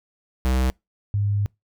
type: tone pair in turn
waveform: square / sine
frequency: 64.2 / 101.91 Hz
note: C2 / G#2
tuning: -32 / -32 cents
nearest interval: minor sixth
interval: 800 cents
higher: second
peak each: -19 dBFS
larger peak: neither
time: 0.45-0.7 / 1.14-1.46 s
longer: second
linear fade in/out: 0 ms
effects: noise-tail reverb RT60 0.2 s tail -26 dB re dry